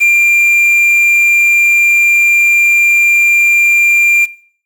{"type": "tone with quantisation", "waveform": "triangle", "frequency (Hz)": 2384, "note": "D7", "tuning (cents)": 25, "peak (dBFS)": -4, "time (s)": [0, 4.26], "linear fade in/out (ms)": 20, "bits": 5, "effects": ["noise-tail reverb RT60 0.5 s tail -19 dB re dry"]}